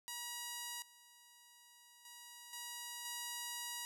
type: tone with level steps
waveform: 5% pulse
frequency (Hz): 960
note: B5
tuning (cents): -49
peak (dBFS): -31 / -49 / -41 / -33 / -30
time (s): 0.08-3.85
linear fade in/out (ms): 0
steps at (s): 0.82 / 2.05 / 2.53 / 3.05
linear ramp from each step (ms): 2
effects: none